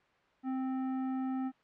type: tone with tanh clipping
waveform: triangle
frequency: 261.6 Hz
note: C4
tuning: in tune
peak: -34 dBFS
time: 0.43-1.52 s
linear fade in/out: 50 ms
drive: 17 dB
effects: white hiss -67 dBFS RMS until 1.63 s + low-pass 2000 Hz 12 dB/octave